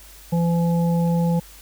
harmonic tone, 169.5 Hz, E3, 49 cents sharp, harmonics 1 / 3 / 5, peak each -17 / -27 / -31 dBFS, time 0.32-1.4 s, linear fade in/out 10 ms, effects added 50 Hz sine -46 dBFS peak until 1.61 s + white hiss -46 dBFS RMS until 1.61 s

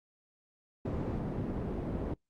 white low-pass noise, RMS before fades -35 dBFS, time 0.85-2.14 s, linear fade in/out 5 ms, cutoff 320 Hz, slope 12 dB/octave, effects noise-tail reverb RT60 0.1 s tail -21 dB re dry + Opus 48 kbps

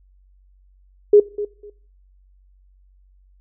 sine tone with echo, 414.3 Hz, G#4, 4 cents flat, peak -6 dBFS, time 1.13-1.2 s, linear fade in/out 5 ms, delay 250 ms, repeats 2, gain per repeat -15 dB, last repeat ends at 1.7 s, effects noise-tail reverb RT60 0.5 s tail -21 dB re dry + added 47 Hz sine -51 dBFS peak until 3.4 s

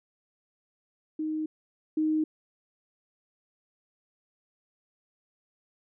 sine tone pair in turn, 311.1 / 311.1 Hz, D#4 / D#4, 0 / 0 cents, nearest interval unison, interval 0 cents, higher neither, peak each -28 / -23 dBFS, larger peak second, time 1.19-1.46 / 1.97-2.24 s, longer neither, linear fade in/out 5 ms, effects none

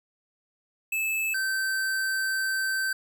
square tone pair in turn, 2614 / 1548.9 Hz, E7 / G6, -15 / -21 cents, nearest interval major sixth, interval 906 cents, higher first, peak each -26 dBFS, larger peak neither, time 0.92-1.34 / 1.34-2.93 s, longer second, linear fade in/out 5 ms, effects none

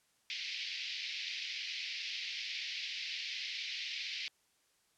pink band-pass noise, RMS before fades -41 dBFS, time 0.3-4.28 s, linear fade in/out 0 ms, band 2100 to 5200 Hz, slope 48 dB/octave, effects white hiss -73 dBFS RMS until 4.97 s + low-pass 10000 Hz 12 dB/octave

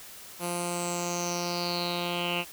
10% pulse tone with low-pass filter sweep, 174.61 Hz, F3, in tune, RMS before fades -31 dBFS, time 0.39-2.45 s, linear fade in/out 50 ms, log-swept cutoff 11000 to 2700 Hz, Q 7.1, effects white hiss -46 dBFS RMS until 2.52 s

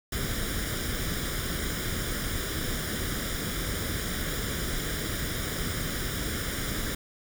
pink noise with comb filter, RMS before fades -31 dBFS, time 0.12-6.95 s, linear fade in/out 5 ms, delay 0.57 ms, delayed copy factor +0.7, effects none

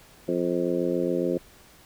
harmonic tone with a mistuned harmonic, 87.3 Hz, F2, in tune, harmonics 2 / 3 / 4 / 5 / 6 / 7, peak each -32 / -30 / -27 / -31 / -29 / -38 dBFS, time 0.28-1.38 s, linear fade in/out 5 ms, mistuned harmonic 7, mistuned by +38 cents, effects pink hiss -53 dBFS RMS until 1.85 s

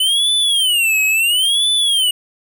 square tone with vibrato, 2989 Hz, F#7, 17 cents sharp, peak -13 dBFS, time 0-2.11 s, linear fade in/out 5 ms, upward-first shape sine, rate 0.73 Hz, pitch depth 270 cents each way, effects none

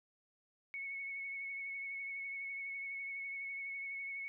sine tone with vibrato, 2207 Hz, C#7, 8 cents flat, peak -40 dBFS, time 0.74-4.28 s, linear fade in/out 0 ms, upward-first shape sine, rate 12 Hz, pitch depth 19 cents each way, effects none

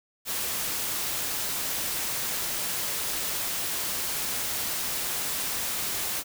white noise, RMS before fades -30 dBFS, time 0.25-6.24 s, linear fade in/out 50 ms, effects none

